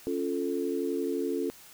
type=chord; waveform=sine; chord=Db augmented; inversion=none; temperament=equal; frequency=277.2 / 349.2 / 440 Hz; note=Db4 / F4 / A4; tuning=0 / 0 / 0 cents; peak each=-32 dBFS; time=0.07-1.5 s; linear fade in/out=0 ms; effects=white hiss -52 dBFS RMS until 1.73 s